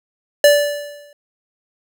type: tone with exponential decay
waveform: square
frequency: 582 Hz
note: D5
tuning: 16 cents flat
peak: -6 dBFS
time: 0.44-1.13 s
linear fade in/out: 2 ms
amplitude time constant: 150 ms
effects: none